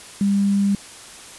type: tone with quantisation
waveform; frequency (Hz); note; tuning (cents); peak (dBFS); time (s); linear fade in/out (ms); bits
sine; 199.5; G3; +31; -15; 0.21-0.75; 2; 7
effects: white hiss -40 dBFS RMS until 1.38 s + resampled to 24000 Hz